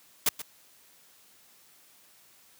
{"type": "noise with echo", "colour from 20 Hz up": "white", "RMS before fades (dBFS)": -23, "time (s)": [0.26, 0.29], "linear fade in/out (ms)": 5, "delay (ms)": 130, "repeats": 1, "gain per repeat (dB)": -14, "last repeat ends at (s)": 0.42, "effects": ["white hiss -59 dBFS RMS until 2.59 s", "high-pass 100 Hz 12 dB/octave"]}